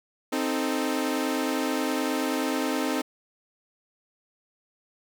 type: chord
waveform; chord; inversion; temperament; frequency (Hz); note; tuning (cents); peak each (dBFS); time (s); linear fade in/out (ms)
sawtooth; A diminished; first; equal; 261.6 / 311.1 / 440; C4 / Eb4 / A4; 0 / 0 / 0; -24 / -25 / -29; 0.32-3.02; 10
effects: none